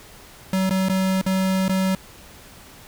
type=tone with dropouts; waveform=square; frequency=189.3 Hz; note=F#3; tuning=40 cents sharp; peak=-19 dBFS; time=0.53-1.95 s; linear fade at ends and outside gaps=2 ms; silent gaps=0.695-0.707 / 0.886-0.896 / 1.214-1.263 / 1.682-1.694 s; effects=pink hiss -45 dBFS RMS until 2.87 s